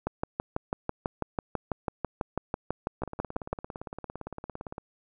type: two click trains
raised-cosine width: 1 ms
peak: -14 / -23 dBFS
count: 22 / 32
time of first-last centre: 0.07-3.53 / 3.02-4.781 s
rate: 6.07 / 17.6 Hz
effects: none